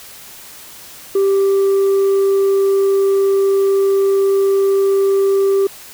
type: tone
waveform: sine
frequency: 392 Hz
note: G4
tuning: in tune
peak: -8 dBFS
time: 1.15-5.67 s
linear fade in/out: 5 ms
effects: tanh soft clip ceiling -10 dBFS + white hiss -37 dBFS RMS until 5.93 s